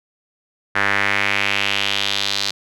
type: tone with band-pass filter sweep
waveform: sawtooth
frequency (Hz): 100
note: G2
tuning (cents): +35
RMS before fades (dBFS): -20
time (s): 0.75-2.51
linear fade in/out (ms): 10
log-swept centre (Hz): 1700 to 4300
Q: 2.8
effects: none